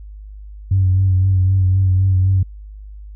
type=tone with vibrato; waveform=sine; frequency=94.1 Hz; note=F#2; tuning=30 cents sharp; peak=-10 dBFS; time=0.71-2.43 s; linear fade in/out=5 ms; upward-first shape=sine; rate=3.9 Hz; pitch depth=36 cents each way; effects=tanh soft clip ceiling -6 dBFS + added 51 Hz sine -32 dBFS peak until 3.15 s